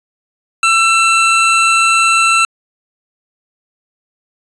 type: tone pair together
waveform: square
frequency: 1339 / 2678 Hz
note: E6 / E7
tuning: +27 / +27 cents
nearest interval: octave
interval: 1200 cents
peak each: -12 dBFS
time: 0.63-2.45 s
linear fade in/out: 2 ms
effects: resampled to 22050 Hz